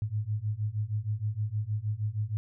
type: beating tone pair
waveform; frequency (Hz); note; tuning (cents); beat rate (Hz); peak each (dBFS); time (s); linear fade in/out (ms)
sine; 103.1 / 109.5; G#2 / A2; -12 / -8; 6.4; -32 / -31; 0.02-2.37; 0
effects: none